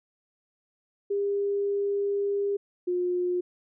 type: tone pair in turn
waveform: sine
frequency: 402.4 / 357.6 Hz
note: G4 / F4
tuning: +45 / +41 cents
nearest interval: major second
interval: 204 cents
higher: first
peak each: -24 dBFS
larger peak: neither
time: 1.1-2.57 / 2.87-3.41 s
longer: first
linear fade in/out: 10 ms
effects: none